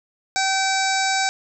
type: harmonic tone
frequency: 770 Hz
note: G5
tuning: 31 cents flat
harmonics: 1 / 2 / 3 / 5 / 6 / 7 / 8 / 9 / 10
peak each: -22 / -25 / -27 / -29 / -30 / -30 / -31 / -32 / -32 dBFS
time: 0.36-1.29 s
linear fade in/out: 0 ms
effects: none